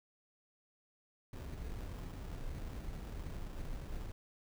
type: noise with sample-and-hold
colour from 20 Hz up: brown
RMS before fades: -43 dBFS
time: 1.33-4.12 s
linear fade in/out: 5 ms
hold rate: 2100 Hz
effects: none